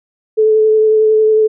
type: tone with vibrato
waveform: sine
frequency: 434.2 Hz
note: A4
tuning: 23 cents flat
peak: -7 dBFS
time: 0.37-1.48 s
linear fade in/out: 20 ms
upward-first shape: triangle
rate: 11 Hz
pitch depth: 17 cents each way
effects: none